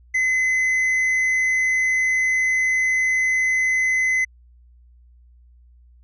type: tone with tanh clipping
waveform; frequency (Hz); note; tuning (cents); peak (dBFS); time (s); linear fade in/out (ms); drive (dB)
sine; 2037; C7; -47; -18; 0.14-4.25; 10; 5
effects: added 60 Hz sine -48 dBFS peak until 6.03 s